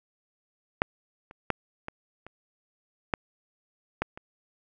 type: clicks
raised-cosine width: 0.5 ms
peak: -6 / -30 / -9 / -20 / -28 / -9 / -11 / -26 dBFS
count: 8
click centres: 0.819 / 1.311 / 1.503 / 1.884 / 2.266 / 3.138 / 4.02 / 4.175 s
effects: none